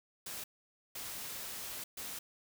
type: noise bursts at uneven times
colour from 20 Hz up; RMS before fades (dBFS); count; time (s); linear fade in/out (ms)
white; -43; 3; 0.26-0.44 / 0.95-1.84 / 1.97-2.19; 5
effects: none